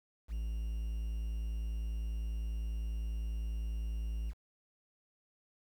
triangle tone with quantisation, 55 Hz, A1, in tune, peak -32 dBFS, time 0.28-4.34 s, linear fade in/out 50 ms, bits 10, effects none

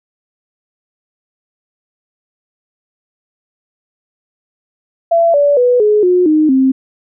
sine tone with pitch steps, 673 / 575.8 / 492.7 / 421.5 / 360.7 / 308.6 / 264 Hz, E5 / D5 / B4 / G#4 / F#4 / D#4 / C4, +36 / -34 / -4 / +26 / -44 / -14 / +16 cents, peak -7 dBFS, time 5.11-6.72 s, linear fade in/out 10 ms, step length 230 ms, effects none

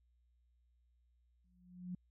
sine tone with exponential growth, 180 Hz, F#3, 47 cents flat, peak -38 dBFS, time 1.44-1.95 s, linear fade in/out 5 ms, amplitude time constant 110 ms, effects added 60 Hz sine -70 dBFS peak until 2.1 s

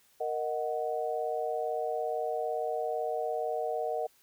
sine chord, D# minor, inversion second, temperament equal, 466.2 / 622.3 / 740 Hz, A#4 / D#5 / F#5, 0 / 0 / 0 cents, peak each -34 dBFS, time 0.2-4.07 s, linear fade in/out 10 ms, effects white hiss -65 dBFS RMS until 4.22 s

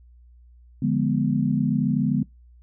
sine chord, D diminished seventh, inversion none, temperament equal, 146.83 / 174.61 / 207.7 / 246.9 Hz, D3 / F3 / Ab3 / Cb4, 0 / 0 / 0 / 0 cents, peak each -24 / -28 / -24 / -24 dBFS, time 0.82-2.23 s, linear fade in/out 5 ms, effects noise-tail reverb RT60 0.2 s tail -24 dB re dry + added 60 Hz sine -48 dBFS peak until 2.62 s

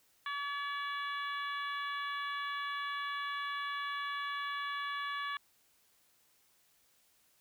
harmonic tone, 570 Hz, C#5, 48 cents sharp, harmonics 2 / 3 / 4 / 5 / 6 / 7, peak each -38 / -40 / -47 / -50 / -46 / -55 dBFS, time 0.26-5.37 s, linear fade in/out 2 ms, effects white hiss -70 dBFS RMS until 7.4 s

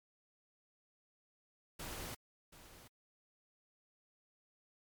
pink noise with echo, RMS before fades -45 dBFS, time 1.79-2.15 s, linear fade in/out 10 ms, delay 730 ms, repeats 1, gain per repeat -13 dB, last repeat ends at 2.88 s, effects MP3 96 kbps

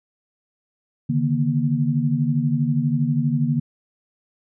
sine tone cluster, 141.3 / 153.7 / 236.8 Hz, C#3 / D#3 / A#3, +34 / -21 / +27 cents, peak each -22 dBFS, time 1.09-3.6 s, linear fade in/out 10 ms, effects none

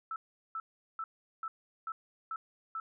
sine tone bursts, 1318.5 Hz, E6, in tune, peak -35 dBFS, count 7, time 0.11-2.8 s, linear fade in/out 2 ms, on 50 ms, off 390 ms, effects none

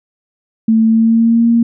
sine tone with pitch glide, 222.9 to 232.8 Hz, A3 to A#3, +23 to -2 cents, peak -7 dBFS, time 0.68-1.63 s, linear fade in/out 5 ms, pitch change +75 cents, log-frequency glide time 0.85-1.47 s, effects none

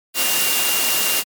sine tone in noise, 2794 Hz, F7, in tune, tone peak -24 dBFS, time 0.14-1.24 s, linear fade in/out 50 ms, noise white, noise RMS -19 dBFS, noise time 0.14-1.24 s, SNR -8 dB, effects high-pass 200 Hz 12 dB/octave + MP3 96 kbps

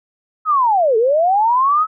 sine linear two-way sweep, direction down then up, 1300 to 427.6 to 1300 Hz, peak -11 dBFS, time 0.45-1.87 s, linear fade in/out 50 ms, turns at 0.97 s, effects none

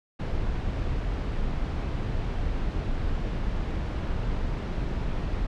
brown noise, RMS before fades -28 dBFS, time 0.19-5.47 s, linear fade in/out 10 ms, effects low-pass 4000 Hz 12 dB/octave

